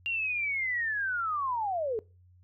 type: linear sweep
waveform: sine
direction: down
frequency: 2794 to 416.9 Hz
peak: -28 dBFS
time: 0.06-1.99 s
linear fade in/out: 0 ms
effects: noise-tail reverb RT60 0.3 s tail -22 dB re dry + added 90 Hz sine -56 dBFS peak until 2.43 s